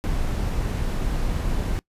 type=noise; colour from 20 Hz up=brown; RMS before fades=-24 dBFS; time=0.04-1.79 s; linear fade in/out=0 ms; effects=noise-tail reverb RT60 0.1 s tail -22 dB re dry + resampled to 32000 Hz